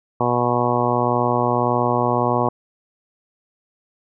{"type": "harmonic tone", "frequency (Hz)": 121.7, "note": "B2", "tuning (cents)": -25, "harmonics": [1, 2, 3, 4, 5, 6, 7, 8, 9], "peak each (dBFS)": [-25, -25, -25, -25, -25, -25, -25, -25, -25], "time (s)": [0.2, 2.49], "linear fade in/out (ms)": 5, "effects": []}